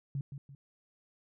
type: tone with echo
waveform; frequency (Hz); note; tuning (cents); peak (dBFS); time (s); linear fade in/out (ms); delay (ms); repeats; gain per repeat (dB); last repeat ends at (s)
sine; 138.59; C#3; 0; -32; 0.15-0.21; 2; 170; 2; -8; 0.55
effects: none